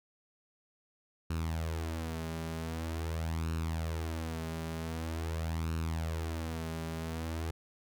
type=tone with flanger; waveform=sawtooth; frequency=81.2 Hz; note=E2; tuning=26 cents flat; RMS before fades=-36 dBFS; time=1.3-7.51 s; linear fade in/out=5 ms; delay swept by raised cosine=0.73 to 5.03 ms; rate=0.45 Hz; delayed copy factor=+0.6; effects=none